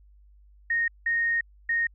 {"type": "tone bursts at uneven times", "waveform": "sine", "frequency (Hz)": 1856, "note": "A#6", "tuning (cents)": -8, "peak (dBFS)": -22, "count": 3, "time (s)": [[0.7, 0.88], [1.06, 1.41], [1.69, 1.87]], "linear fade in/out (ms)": 5, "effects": ["added 50 Hz sine -52 dBFS peak until 1.94 s"]}